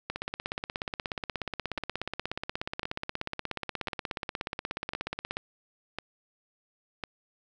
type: two click trains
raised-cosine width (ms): 0.3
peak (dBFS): -17 / -16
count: 6 / 89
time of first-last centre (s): 1.78-7.038 / 0.1-5.369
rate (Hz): 0.951 / 16.7
effects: none